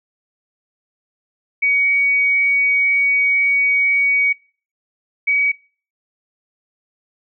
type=tone pair in turn; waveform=sine; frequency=2251 / 2265 Hz; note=C#7 / C#7; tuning=+26 / +37 cents; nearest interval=unison; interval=11 cents; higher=second; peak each=-13 dBFS; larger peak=neither; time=1.62-4.33 / 5.27-5.52 s; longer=first; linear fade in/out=10 ms; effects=noise-tail reverb RT60 0.4 s tail -22 dB re dry